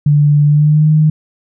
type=tone with pitch glide; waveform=sine; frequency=146.83 to 154.31 Hz; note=D3 to D#3; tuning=0 to -14 cents; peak=-6 dBFS; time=0.06-1.1 s; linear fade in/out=5 ms; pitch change=+86 cents; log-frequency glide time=0.46-0.89 s; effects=none

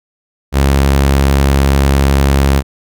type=tone; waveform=sawtooth; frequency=68.8 Hz; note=C#2; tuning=12 cents flat; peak=-4 dBFS; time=0.52-2.63 s; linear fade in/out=50 ms; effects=none

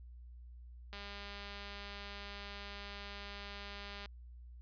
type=click train; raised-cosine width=0.2 ms; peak=-30 dBFS; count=633; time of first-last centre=0.93-4.059 s; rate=202 Hz; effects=added 60 Hz sine -50 dBFS peak until 4.61 s + resampled to 11025 Hz

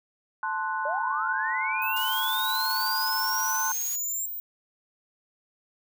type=chord; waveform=sine; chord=F# diminished; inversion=first; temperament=equal; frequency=880 / 1046.5 / 1480 Hz; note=A5 / C6 / F#6; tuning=0 / 0 / 0 cents; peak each=-31 dBFS; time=0.43-3.72 s; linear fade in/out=2 ms
type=linear sweep; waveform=sine; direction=up; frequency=554.4 to 7459 Hz; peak=-29 dBFS; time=0.85-4.26 s; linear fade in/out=5 ms
type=tone; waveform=sine; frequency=15140 Hz; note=A#9; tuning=26 cents sharp; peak=-32 dBFS; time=1.82-4.4 s; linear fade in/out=0 ms
type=noise with tremolo; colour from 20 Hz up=blue; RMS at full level=-36 dBFS; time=1.96-3.96 s; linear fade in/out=5 ms; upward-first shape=sine; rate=19 Hz; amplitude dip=25%
effects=none

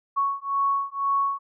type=beating tone pair; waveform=sine; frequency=1108.7 / 1110.7 Hz; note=C#6 / C#6; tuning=0 / +3 cents; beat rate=2 Hz; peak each=-25 dBFS; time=0.16-1.39 s; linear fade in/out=20 ms; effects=none

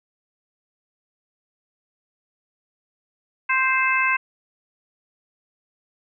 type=harmonic tone; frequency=523.3 Hz; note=C5; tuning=in tune; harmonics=2 / 3 / 4 / 5; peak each=-23 / -23 / -23 / -23 dBFS; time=3.49-4.17 s; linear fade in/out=10 ms; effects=none

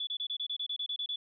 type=tone bursts; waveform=sine; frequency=3445 Hz; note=A7; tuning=37 cents flat; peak=-32 dBFS; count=12; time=0-1.16 s; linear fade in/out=5 ms; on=71 ms; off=28 ms; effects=none

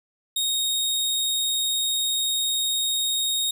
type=tone; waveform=sawtooth; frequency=3731 Hz; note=A#7; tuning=1 cent sharp; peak=-19 dBFS; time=0.36-3.51 s; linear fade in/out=5 ms; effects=none

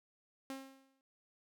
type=tone with exponential decay; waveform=sawtooth; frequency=268.3 Hz; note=C4; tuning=44 cents sharp; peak=-36 dBFS; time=0.5-1.01 s; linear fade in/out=1 ms; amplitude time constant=110 ms; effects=none

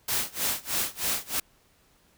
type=noise with tremolo; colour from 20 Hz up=white; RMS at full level=-26 dBFS; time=0.08-1.4 s; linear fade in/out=5 ms; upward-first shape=sine; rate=3.2 Hz; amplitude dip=95%; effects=pink hiss -63 dBFS RMS until 2.17 s

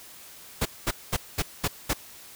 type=noise bursts; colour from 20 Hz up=pink; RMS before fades=-25 dBFS; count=6; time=0.61-1.936 s; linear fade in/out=10 ms; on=46 ms; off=210 ms; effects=white hiss -47 dBFS RMS until 2.35 s

